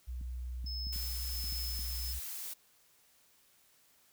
sine tone with pitch glide, 61.74 to 62.31 Hz, B1 to B1, 0 to +16 cents, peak -37 dBFS, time 0.07-2.2 s, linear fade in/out 20 ms, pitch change +16 cents, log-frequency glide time 0.86-1.83 s
clicks, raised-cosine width 5 ms, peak -37 dBFS, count 7, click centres 0.213 / 0.644 / 0.869 / 0.962 / 1.442 / 1.525 / 1.793 s
triangle tone with tremolo, 5200 Hz, E8, 24 cents flat, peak -38 dBFS, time 0.66-2.13 s, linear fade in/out 5 ms, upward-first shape sine, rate 1.4 Hz, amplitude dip 40%
blue noise, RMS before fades -42 dBFS, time 0.92-2.54 s, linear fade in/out 10 ms
effects white hiss -67 dBFS RMS until 4.12 s

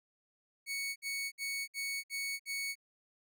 sawtooth tone bursts, 2223 Hz, C#7, 4 cents sharp, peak -32 dBFS, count 6, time 0.66-2.755 s, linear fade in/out 50 ms, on 300 ms, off 59 ms, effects none

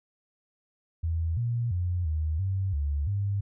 sine tone with pitch steps, 82.3 / 118.4 / 88.9 / 78.1 / 95.9 / 72 / 100.1 Hz, E2 / A#2 / F2 / D#2 / G2 / D2 / G2, -2 / +27 / +31 / +7 / -37 / -34 / +37 cents, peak -25 dBFS, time 1.03-3.41 s, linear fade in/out 10 ms, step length 340 ms, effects none

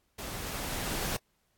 pink noise with level ramp, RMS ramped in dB -40 to -32 dBFS, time 0.18-1.17 s, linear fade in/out 10 ms, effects pink hiss -74 dBFS RMS until 1.57 s + AAC 64 kbps

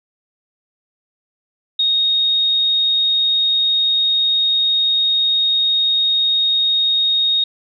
sine tone, 3729 Hz, A#7, in tune, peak -13 dBFS, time 1.79-7.44 s, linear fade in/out 5 ms, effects none

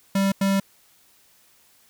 square tone bursts at uneven times, 195.6 Hz, G3, 4 cents flat, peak -19 dBFS, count 2, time 0.15-0.32 / 0.41-0.6 s, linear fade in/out 5 ms, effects white hiss -58 dBFS RMS until 1.89 s

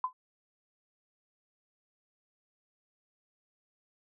sine tone with exponential decay, 1018 Hz, C6, 48 cents flat, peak -24 dBFS, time 0.04-0.13 s, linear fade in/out 2 ms, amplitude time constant 19 ms, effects none

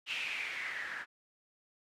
blue noise with low-pass filter sweep, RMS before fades -39 dBFS, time 0.06-1.06 s, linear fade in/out 50 ms, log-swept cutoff 2800 to 1600 Hz, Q 6, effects none

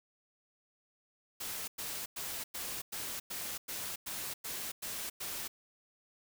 white noise bursts, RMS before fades -40 dBFS, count 11, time 1.4-5.48 s, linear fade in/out 10 ms, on 280 ms, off 100 ms, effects none

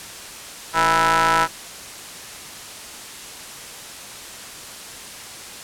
sawtooth ring-modulated tone, 168.2 Hz, E3, 35 cents sharp, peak -8 dBFS, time 0.73-1.48 s, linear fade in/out 50 ms, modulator 1150 Hz, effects white hiss -36 dBFS RMS until 5.63 s + low-pass 10000 Hz 12 dB/octave

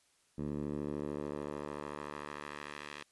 10% pulse tone with band-pass filter sweep, 73.4 Hz, D2, in tune, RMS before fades -41 dBFS, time 0.38-3.03 s, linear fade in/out 5 ms, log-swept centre 210 to 2600 Hz, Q 0.94, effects white hiss -71 dBFS RMS until 3.11 s + resampled to 24000 Hz

